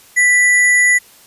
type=tone with sample-and-hold; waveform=sine; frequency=1975.5 Hz; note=B6; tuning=in tune; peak=-8 dBFS; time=0.16-0.99 s; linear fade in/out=20 ms; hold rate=8820 Hz; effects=white hiss -45 dBFS RMS until 1.26 s + resampled to 32000 Hz